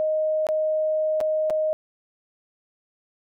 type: tone with dropouts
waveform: sine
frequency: 622.3 Hz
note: D#5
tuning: in tune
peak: -20 dBFS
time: 0-1.73 s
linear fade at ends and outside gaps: 0 ms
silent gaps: 0.468-0.488 / 1.204-1.211 / 1.499-1.505 s
effects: none